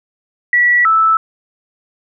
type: tone pair in turn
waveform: sine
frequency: 1943 / 1314.5 Hz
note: B6 / E6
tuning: -29 / -5 cents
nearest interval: perfect fifth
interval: 676 cents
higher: first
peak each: -8 dBFS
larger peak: neither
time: 0.53-0.85 / 0.85-1.17 s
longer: neither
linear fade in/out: 2 ms
effects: none